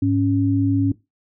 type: tone pair together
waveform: sine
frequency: 103.83 / 277.2 Hz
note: G#2 / C#4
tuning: 0 / 0 cents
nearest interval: octave + perfect fourth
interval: 1700 cents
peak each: -20 / -17 dBFS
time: 0.02-0.92 s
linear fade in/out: 5 ms
effects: noise-tail reverb RT60 0.2 s tail -17 dB re dry